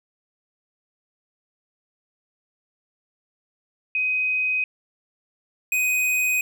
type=tone pair in turn; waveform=sine / square; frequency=2514 / 2502 Hz; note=D#7 / D#7; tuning=+17 / +9 cents; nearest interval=unison; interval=8 cents; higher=first; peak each=-20 dBFS; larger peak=neither; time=3.95-4.64 / 5.72-6.41 s; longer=neither; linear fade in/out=2 ms; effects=none